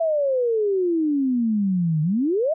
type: exponential two-way sweep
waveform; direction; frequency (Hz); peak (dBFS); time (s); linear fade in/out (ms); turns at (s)
sine; down then up; 671 to 150 to 671; -18; 0-2.54; 10; 2.02
effects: none